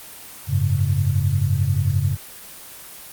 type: chord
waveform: sine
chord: F# suspended second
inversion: none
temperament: equal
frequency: 92.5 / 103.83 / 138.59 Hz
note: F#2 / G#2 / C#3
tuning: 0 / 0 / 0 cents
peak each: -21 dBFS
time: 0.47-2.17 s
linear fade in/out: 50 ms
effects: white hiss -39 dBFS RMS until 3.12 s + Opus 24 kbps